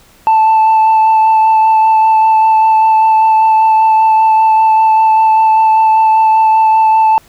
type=tone with vibrato; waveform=sine; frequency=880 Hz; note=A5; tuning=in tune; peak=-3 dBFS; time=0.27-7.18 s; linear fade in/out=0 ms; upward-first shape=sine; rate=5.1 Hz; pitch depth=11 cents each way; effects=tanh soft clip ceiling -4 dBFS + pink hiss -45 dBFS RMS until 7.28 s